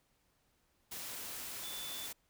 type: tone in noise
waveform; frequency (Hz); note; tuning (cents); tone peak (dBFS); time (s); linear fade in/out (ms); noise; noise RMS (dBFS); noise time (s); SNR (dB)
sine; 3498; A7; -11; -45; 1.63-2.07; 10; white; -44; 0.91-2.13; -4
effects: pink hiss -75 dBFS RMS until 2.29 s